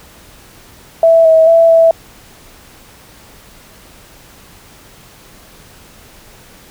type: tone with pitch steps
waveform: sine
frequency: 659 / 644 / 663 / 658 Hz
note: E5 / E5 / E5 / E5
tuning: -1 / -41 / +10 / -3 cents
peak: -4 dBFS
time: 1.03-1.91 s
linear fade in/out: 2 ms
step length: 220 ms
effects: pink hiss -41 dBFS RMS until 6.7 s